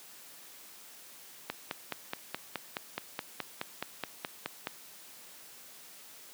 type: click train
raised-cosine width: 0.3 ms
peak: -17 dBFS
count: 16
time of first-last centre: 1.5-4.671 s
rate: 4.73 Hz
effects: white hiss -52 dBFS RMS until 6.33 s + high-pass 150 Hz 12 dB/octave